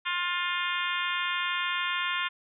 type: harmonic tone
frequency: 353.2 Hz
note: F4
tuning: 20 cents sharp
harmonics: 3 / 4 / 5 / 6 / 7 / 8 / 9 / 10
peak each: -33 / -34 / -35 / -36 / -36 / -37 / -38 / -38 dBFS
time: 0.05-2.29 s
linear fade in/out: 20 ms
effects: none